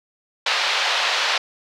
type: band-pass noise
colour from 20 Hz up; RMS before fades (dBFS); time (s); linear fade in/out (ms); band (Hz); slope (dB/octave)
white; -21; 0.46-1.38; 5; 570 to 4300; 24
effects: none